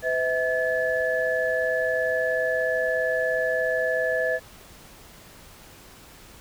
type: tone cluster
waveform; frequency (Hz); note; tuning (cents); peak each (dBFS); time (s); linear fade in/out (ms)
sine; 507 / 644 / 1722; B4 / E5 / A6; +45 / -41 / -38; -26; 0.02-4.4; 50
effects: pink hiss -48 dBFS RMS until 6.4 s